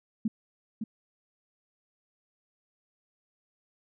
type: tone with echo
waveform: sine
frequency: 220 Hz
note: A3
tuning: in tune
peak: -24 dBFS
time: 0.25-0.28 s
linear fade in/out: 5 ms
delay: 560 ms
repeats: 1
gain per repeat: -6 dB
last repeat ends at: 0.84 s
effects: none